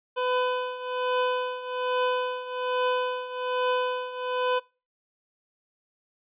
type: tone with tremolo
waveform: 25% pulse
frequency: 502 Hz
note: B4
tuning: 28 cents sharp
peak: -18 dBFS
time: 0.16-4.6 s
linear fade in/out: 20 ms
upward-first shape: triangle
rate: 1.2 Hz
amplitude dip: 80%
effects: noise-tail reverb RT60 0.3 s tail -23 dB re dry + resampled to 8000 Hz